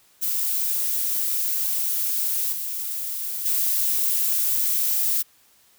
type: noise with level steps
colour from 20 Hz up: violet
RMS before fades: -24 / -29 / -22 dBFS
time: 0.21-5.23 s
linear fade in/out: 20 ms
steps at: 2.52 / 3.45 s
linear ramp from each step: 10 ms
effects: white hiss -58 dBFS RMS until 5.78 s